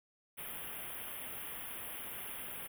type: band-stop noise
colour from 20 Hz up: white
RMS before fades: -44 dBFS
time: 0.37-2.68 s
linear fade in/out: 20 ms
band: 3400 to 9600 Hz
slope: 96 dB/octave
effects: none